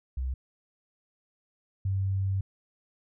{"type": "tone pair in turn", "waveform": "sine", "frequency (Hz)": [64.5, 96.64], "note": ["C2", "G2"], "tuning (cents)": [-24, -24], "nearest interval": "perfect fifth", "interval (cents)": 700, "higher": "second", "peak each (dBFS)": [-28, -25], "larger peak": "second", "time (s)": [[0.17, 0.34], [1.85, 2.41]], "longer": "second", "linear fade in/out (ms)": 5, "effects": []}